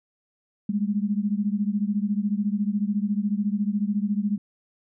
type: beating tone pair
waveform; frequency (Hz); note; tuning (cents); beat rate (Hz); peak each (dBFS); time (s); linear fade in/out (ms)
sine; 200.8 / 214.8; G3 / A3; +42 / -41; 14; -24 / -26; 0.69-4.38; 5
effects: none